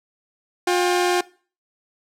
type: tone pair together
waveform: sawtooth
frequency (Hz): 356.6 / 796.8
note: F4 / G5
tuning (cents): +36 / +28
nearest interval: octave + major second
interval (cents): 1392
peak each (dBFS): -14 / -21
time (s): 0.67-1.21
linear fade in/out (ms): 5
effects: noise-tail reverb RT60 0.4 s tail -21 dB re dry + low-pass 11000 Hz 12 dB/octave